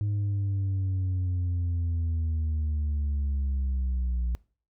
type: linear sweep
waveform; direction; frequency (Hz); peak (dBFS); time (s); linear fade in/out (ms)
sine; down; 103.83 to 59; -22; 0.01-4.35; 0
effects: noise-tail reverb RT60 0.4 s tail -25 dB re dry + tanh soft clip ceiling -24 dBFS